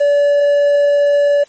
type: tone with quantisation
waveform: triangle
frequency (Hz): 575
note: D5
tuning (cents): -37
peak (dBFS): -7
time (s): 0-1.44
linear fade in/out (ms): 10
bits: 6
effects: white hiss -48 dBFS RMS until 1.48 s + MP3 32 kbps